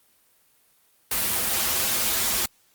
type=noise with comb filter; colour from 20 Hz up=white; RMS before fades=-24 dBFS; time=1.11-2.46 s; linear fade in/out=5 ms; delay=6.8 ms; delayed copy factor=-0.7; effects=white hiss -62 dBFS RMS until 2.74 s + Opus 32 kbps